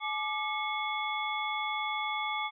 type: tone cluster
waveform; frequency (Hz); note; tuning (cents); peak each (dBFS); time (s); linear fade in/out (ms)
sine; 853 / 1184 / 2183 / 3422; G#5 / D6 / C#7 / A7; +46 / +14 / -27 / -49; -35 / -36 / -35 / -39; 0-2.51; 50
effects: none